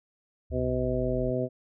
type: exponential sweep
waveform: sine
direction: down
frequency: 75.6 to 41.2 Hz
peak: -33 dBFS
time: 0.5-1.31 s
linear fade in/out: 10 ms
type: harmonic tone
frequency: 126.9 Hz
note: B2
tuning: 47 cents sharp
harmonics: 1 / 2 / 3 / 4 / 5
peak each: -32 / -32 / -32 / -32 / -32 dBFS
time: 0.51-1.49 s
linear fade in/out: 50 ms
effects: none